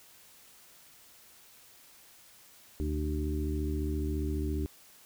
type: harmonic tone with a mistuned harmonic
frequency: 74.6 Hz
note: D2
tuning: 28 cents sharp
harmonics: 1 / 2 / 3 / 4 / 5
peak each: -31 / -42 / -41 / -36 / -39 dBFS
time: 2.8-4.66 s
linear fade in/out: 0 ms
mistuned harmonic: 5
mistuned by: +40 cents
effects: white hiss -57 dBFS RMS until 5.05 s